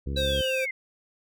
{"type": "harmonic tone", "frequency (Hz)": 69.3, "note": "C#2", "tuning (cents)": 0, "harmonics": [1, 2, 3, 4, 5, 6, 7], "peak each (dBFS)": [-29, -35, -39, -41, -43, -45, -46], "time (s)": [0.06, 0.42], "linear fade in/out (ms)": 10}
{"type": "tone", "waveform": "square", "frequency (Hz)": 523.3, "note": "C5", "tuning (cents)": 0, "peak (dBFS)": -27, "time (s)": [0.16, 0.66], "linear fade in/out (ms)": 20}
{"type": "linear sweep", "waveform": "sine", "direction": "down", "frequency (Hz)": [3951, 2038], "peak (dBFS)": -28, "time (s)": [0.16, 0.71], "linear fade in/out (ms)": 5}
{"effects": []}